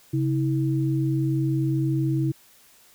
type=tone pair together; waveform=sine; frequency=135.6 / 322.5 Hz; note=C#3 / E4; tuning=-38 / -38 cents; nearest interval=octave + minor third; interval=1500 cents; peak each=-22 / -25 dBFS; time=0.13-2.32 s; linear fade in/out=10 ms; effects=white hiss -55 dBFS RMS until 2.94 s